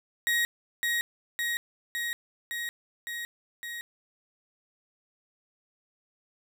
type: tone with echo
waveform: 35% pulse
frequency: 1889 Hz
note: A#6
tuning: 22 cents sharp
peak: -22 dBFS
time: 0.27-0.45 s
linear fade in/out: 0 ms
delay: 560 ms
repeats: 6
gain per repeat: -2 dB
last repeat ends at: 3.81 s
effects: none